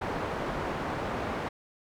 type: low-pass noise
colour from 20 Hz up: white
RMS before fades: -33 dBFS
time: 0.01-1.49 s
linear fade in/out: 10 ms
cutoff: 970 Hz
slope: 12 dB/octave
effects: none